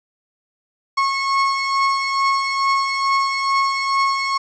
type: beating tone pair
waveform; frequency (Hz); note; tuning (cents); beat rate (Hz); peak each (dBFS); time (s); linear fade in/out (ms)
35% pulse; 1093 / 1095.3; C#6 / C#6; -25 / -21; 2.3; -16 / -22; 0.97-4.38; 10
effects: resampled to 16000 Hz + 9-bit